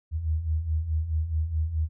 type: beating tone pair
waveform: sine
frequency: 75.8 / 80.5 Hz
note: D#2 / E2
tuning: -45 / -41 cents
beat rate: 4.7 Hz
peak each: -31 / -25 dBFS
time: 0.11-1.89 s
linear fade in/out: 50 ms
effects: none